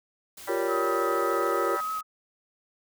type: noise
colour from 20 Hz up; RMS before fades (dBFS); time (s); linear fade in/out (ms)
white; -44; 0.37-2.01; 5
type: harmonic tone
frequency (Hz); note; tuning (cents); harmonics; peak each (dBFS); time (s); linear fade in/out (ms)
196; G3; 0; 3 / 4 / 5 / 6 / 7 / 8 / 9 / 10; -39 / -38 / -37 / -43 / -40 / -43 / -45 / -41; 0.47-1.81; 10
type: chord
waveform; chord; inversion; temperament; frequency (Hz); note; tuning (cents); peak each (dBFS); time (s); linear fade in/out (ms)
sine; G half-diminished seventh; third; equal; 349.2 / 392 / 466.2 / 554.4; F4 / G4 / Bb4 / Db5; 0 / 0 / 0 / 0; -31; 0.48-1.77; 20
type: tone with vibrato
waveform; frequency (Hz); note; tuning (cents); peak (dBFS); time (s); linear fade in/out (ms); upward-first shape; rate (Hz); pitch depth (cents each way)
sine; 1273; D#6; +39; -28; 0.67-2.03; 50; sine; 6.6; 16
effects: none